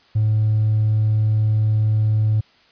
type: tone with hard clipping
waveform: sine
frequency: 107.9 Hz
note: A2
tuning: 33 cents flat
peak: -15 dBFS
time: 0.15-2.41 s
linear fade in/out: 10 ms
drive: 1 dB
effects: white hiss -54 dBFS RMS until 2.71 s + resampled to 11025 Hz